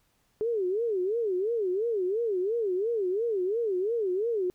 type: tone with vibrato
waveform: sine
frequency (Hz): 413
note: G#4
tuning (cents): -10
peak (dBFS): -25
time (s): 0.41-4.5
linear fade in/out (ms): 0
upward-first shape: sine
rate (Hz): 2.9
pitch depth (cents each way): 240
effects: pink hiss -70 dBFS RMS until 4.54 s